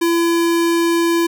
square tone, 337.4 Hz, E4, 40 cents sharp, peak -14 dBFS, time 0.01-1.27 s, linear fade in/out 10 ms, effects none

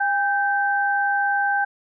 sine tone pair together, 806.8 / 1556 Hz, G5 / G6, +50 / -13 cents, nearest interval major seventh, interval 1137 cents, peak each -21 dBFS, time 0-1.65 s, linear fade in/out 10 ms, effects none

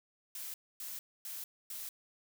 blue noise bursts, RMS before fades -43 dBFS, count 4, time 0.35-1.89 s, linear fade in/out 2 ms, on 190 ms, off 260 ms, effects none

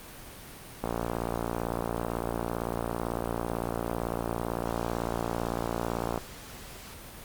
click train, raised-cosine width 1 ms, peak -15 dBFS, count 310, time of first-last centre 0.84-6.177 s, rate 57.9 Hz, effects pink hiss -45 dBFS RMS until 7.24 s + Opus 32 kbps

